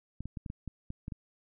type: clicks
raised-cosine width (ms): 5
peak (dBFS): -26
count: 9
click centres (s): 0.206 / 0.256 / 0.372 / 0.462 / 0.501 / 0.677 / 0.904 / 1.081 / 1.122
effects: none